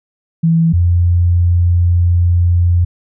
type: tone pair in turn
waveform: sine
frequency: 164.81 / 87.31 Hz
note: E3 / F2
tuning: 0 / 0 cents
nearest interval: major seventh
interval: 1100 cents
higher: first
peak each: -8 dBFS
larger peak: neither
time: 0.43-0.73 / 0.73-2.85 s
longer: second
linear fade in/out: 10 ms
effects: none